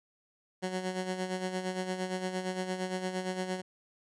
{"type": "tone with tremolo", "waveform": "15% pulse", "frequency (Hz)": 185, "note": "F#3", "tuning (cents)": 0, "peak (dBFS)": -24, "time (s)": [0.62, 3.62], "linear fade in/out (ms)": 20, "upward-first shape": "sine", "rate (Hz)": 8.7, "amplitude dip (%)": 60, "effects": ["resampled to 22050 Hz"]}